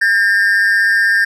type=tone pair together; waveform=triangle; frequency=1609 / 1808 Hz; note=G6 / A6; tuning=+45 / +47 cents; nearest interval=major second; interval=202 cents; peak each=-11 dBFS; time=0.01-1.25 s; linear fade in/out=10 ms; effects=none